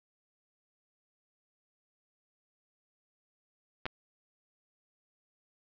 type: clicks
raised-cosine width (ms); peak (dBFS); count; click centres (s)
0.3; -18; 2; 3.856 / 3.864
effects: low-pass 4000 Hz 12 dB/octave